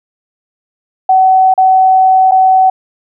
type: tone with dropouts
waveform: sine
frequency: 755 Hz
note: F#5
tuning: 35 cents sharp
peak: -4 dBFS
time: 1.09-2.7 s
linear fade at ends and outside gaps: 5 ms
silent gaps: 1.54-1.577 / 2.312-2.318 s
effects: none